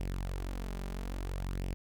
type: tone with flanger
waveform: sawtooth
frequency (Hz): 46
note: F#1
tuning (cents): -9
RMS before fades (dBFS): -37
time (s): 0-1.74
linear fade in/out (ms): 0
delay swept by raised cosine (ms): 0.36 to 5.06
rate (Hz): 0.6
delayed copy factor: +0.55
effects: none